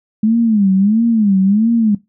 sine tone with vibrato, 210.4 Hz, G#3, 23 cents sharp, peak -9 dBFS, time 0.23-1.95 s, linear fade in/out 5 ms, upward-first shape sine, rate 1.5 Hz, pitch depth 180 cents each way, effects noise-tail reverb RT60 0.2 s tail -19 dB re dry

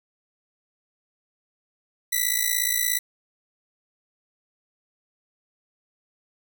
5% pulse ring-modulated tone, 1977 Hz, B6, 1 cent sharp, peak -8 dBFS, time 2.12-2.99 s, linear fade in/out 10 ms, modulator 28.5 Hz, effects none

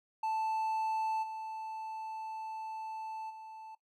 triangle tone with level steps, 880 Hz, A5, in tune, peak -29 / -37 / -44 dBFS, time 0.23-3.75 s, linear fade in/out 5 ms, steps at 1.22 / 3.29 s, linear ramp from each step 20 ms, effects noise-tail reverb RT60 0.1 s tail -17 dB re dry

